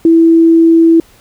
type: tone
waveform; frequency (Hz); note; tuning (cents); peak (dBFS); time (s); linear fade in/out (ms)
sine; 329.6; E4; 0; -3; 0.05-1; 2
effects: pink hiss -45 dBFS RMS until 1.2 s